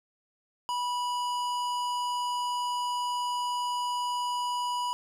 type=tone with hard clipping; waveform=sine; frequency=979 Hz; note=B5; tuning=15 cents flat; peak=-30 dBFS; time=0.69-4.93 s; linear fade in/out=0 ms; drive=15 dB; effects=none